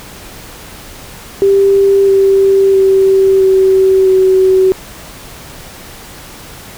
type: tone with pitch steps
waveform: sine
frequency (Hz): 394.1 / 389.8 / 385.5 / 381.3 / 377.2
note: G4 / G4 / G4 / G4 / F#4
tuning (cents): +9 / -10 / -29 / -48 / +33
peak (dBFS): -5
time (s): 1.42-4.72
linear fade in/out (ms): 0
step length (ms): 660
effects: pink hiss -32 dBFS RMS until 6.77 s